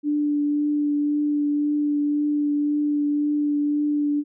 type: tone with vibrato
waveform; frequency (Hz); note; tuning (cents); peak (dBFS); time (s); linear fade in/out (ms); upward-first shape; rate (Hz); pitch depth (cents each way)
sine; 293.7; D4; 0; -19; 0.03-4.24; 50; triangle; 1.9; 14
effects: none